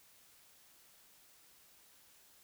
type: silence
effects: white hiss -64 dBFS RMS until 2.43 s